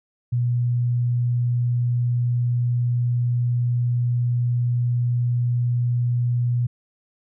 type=tone; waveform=sine; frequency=121.4 Hz; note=B2; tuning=29 cents flat; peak=-18 dBFS; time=0.32-6.67 s; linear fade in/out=10 ms; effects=none